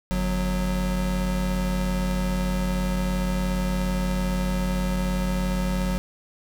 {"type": "tone pair together", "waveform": "square", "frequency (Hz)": [48.71, 183.1], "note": ["G1", "F#3"], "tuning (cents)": [-10, -18], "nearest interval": "octave + major seventh", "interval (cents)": 2292, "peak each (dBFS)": -26, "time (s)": [0.11, 5.98], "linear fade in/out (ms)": 0, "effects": []}